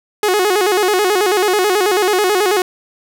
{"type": "tone with vibrato", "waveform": "sawtooth", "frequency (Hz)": 392, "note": "G4", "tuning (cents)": 0, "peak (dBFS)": -8, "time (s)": [0.23, 2.62], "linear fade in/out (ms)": 2, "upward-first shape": "square", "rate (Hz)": 9.2, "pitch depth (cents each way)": 120, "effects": []}